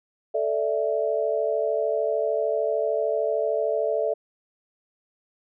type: chord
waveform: sine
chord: A suspended fourth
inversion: none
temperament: just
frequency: 440 / 586.7 / 660 Hz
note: A4 / D5 / E5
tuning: 0 / -2 / +2 cents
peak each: -26 dBFS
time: 0.34-4.14 s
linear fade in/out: 10 ms
effects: none